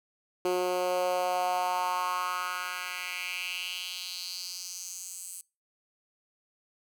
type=tone with high-pass filter sweep; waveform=10% pulse; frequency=180.9 Hz; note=F#3; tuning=39 cents flat; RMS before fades=-32 dBFS; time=0.45-5.41 s; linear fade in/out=2 ms; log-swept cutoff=370 to 8800 Hz; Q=3.4; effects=noise-tail reverb RT60 0.3 s tail -25 dB re dry